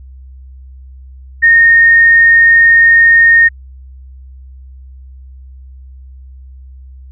sine tone, 1843 Hz, A#6, 20 cents flat, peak -3 dBFS, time 1.42-3.49 s, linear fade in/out 20 ms, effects added 65 Hz sine -31 dBFS peak until 7.11 s

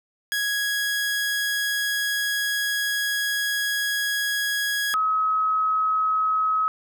sawtooth / sine tone pair in turn, 1661.2 / 1277.6 Hz, G#6 / D#6, 0 / +45 cents, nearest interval perfect fourth, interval 455 cents, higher first, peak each -19 dBFS, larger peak neither, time 0.32-4.94 / 4.94-6.68 s, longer first, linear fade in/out 0 ms, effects none

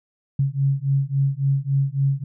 sine beating tone pair, 136 / 139.6 Hz, C#3 / C#3, -33 / +13 cents, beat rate 3.6 Hz, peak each -21 / -21 dBFS, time 0.39-2.24 s, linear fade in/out 5 ms, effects none

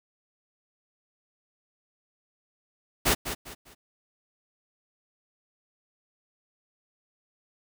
pink noise with echo, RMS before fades -22 dBFS, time 3.05-3.15 s, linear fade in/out 20 ms, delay 200 ms, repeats 3, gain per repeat -10 dB, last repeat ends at 3.75 s, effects none

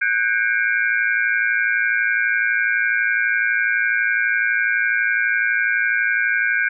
sine tone cluster, 1495 / 1607 / 2174 / 2349 Hz, F#6 / G6 / C#7 / D7, +17 / +43 / -34 / 0 cents, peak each -21 / -19 / -26 / -26 dBFS, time 0.01-6.69 s, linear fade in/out 10 ms, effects none

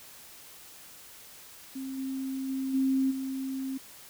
sine tone with level steps, 266 Hz, C4, 29 cents sharp, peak -34 / -31 / -29 / -23 / -31 dBFS, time 1.75-3.78 s, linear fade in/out 10 ms, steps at 1.97 / 2.48 / 2.73 / 3.1 s, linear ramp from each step 20 ms, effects white hiss -50 dBFS RMS until 4.09 s

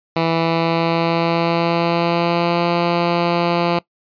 10% pulse tone with pitch glide, 164.81 to 172.01 Hz, E3 to F3, 0 to -26 cents, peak -7 dBFS, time 0.16-3.79 s, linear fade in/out 5 ms, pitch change +74 cents, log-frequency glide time 0.3-2.67 s, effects noise-tail reverb RT60 0.1 s tail -21 dB re dry + resampled to 11025 Hz

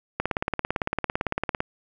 click train, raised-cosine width 0.5 ms, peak -9 dBFS, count 26, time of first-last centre 0.2-1.604 s, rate 17.8 Hz, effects none

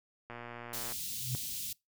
click train, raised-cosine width 0.5 ms, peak -29 dBFS, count 75, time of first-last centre 0.3-0.922 s, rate 119 Hz
white band-stop noise, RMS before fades -39 dBFS, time 0.73-1.73 s, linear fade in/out 5 ms, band 230 to 3000 Hz, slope 24 dB/octave
sine tone with exponential growth, 126.1 Hz, B2, 36 cents sharp, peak -29 dBFS, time 1.09-1.35 s, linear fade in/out 0 ms, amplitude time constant 55 ms
effects noise-tail reverb RT60 0.2 s tail -24 dB re dry

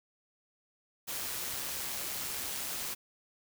white noise with amplitude modulation, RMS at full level -36 dBFS, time 1.07-2.95 s, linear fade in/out 20 ms, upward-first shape sine, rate 135 Hz, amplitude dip 30%, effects none

